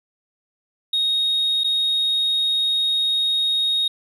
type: tone with dropouts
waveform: triangle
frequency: 3738 Hz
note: A#7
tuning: 4 cents sharp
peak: -15 dBFS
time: 0.93-3.88 s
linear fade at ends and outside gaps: 5 ms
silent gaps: 1.636-1.643 s
effects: tanh soft clip ceiling -13 dBFS + resampled to 32000 Hz